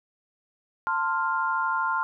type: chord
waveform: sine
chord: F major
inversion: first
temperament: equal with one note detuned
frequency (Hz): 893.8 / 1046.5 / 1396.9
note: A5 / C6 / F6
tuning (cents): +27 / 0 / 0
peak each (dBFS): -29 / -27 / -27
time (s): 0.87-2.03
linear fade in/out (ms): 0
effects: none